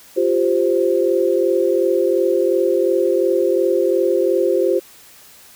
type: chord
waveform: sine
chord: F suspended second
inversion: none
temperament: equal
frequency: 349.2 / 392 / 523.3 Hz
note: F4 / G4 / C5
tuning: 0 / 0 / 0 cents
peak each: -18 dBFS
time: 0.16-4.8 s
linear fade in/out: 20 ms
effects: white hiss -45 dBFS RMS until 5.55 s